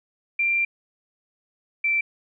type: tone pair in turn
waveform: sine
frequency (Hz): 2370 / 2339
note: D7 / D7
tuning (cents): +15 / -8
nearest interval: unison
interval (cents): 23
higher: first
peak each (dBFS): -19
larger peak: neither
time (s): 0.39-0.65 / 1.84-2.01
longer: first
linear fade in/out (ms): 5
effects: none